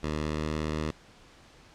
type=tone with pitch glide; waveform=10% pulse; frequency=76.3 to 77.23 Hz; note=D#2 to D#2; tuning=-33 to -12 cents; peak=-21 dBFS; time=0.03-0.91 s; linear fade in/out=5 ms; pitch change=+21 cents; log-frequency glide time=0.21-0.52 s; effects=pink hiss -55 dBFS RMS until 1.74 s + low-pass 6000 Hz 12 dB/octave